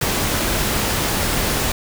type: noise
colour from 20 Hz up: pink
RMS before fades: -20 dBFS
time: 0.01-1.72 s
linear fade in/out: 5 ms
effects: none